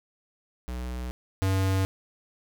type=tone pair in turn; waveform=square; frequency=61.74 / 95.59 Hz; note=B1 / G2; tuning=0 / -43 cents; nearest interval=minor sixth; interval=757 cents; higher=second; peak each=-32 / -23 dBFS; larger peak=second; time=0.68-1.11 / 1.42-1.85 s; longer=neither; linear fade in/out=0 ms; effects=none